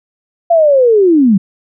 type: linear sweep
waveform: sine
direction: down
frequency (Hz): 693 to 180.5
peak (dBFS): -5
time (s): 0.5-1.38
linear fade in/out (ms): 10
effects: none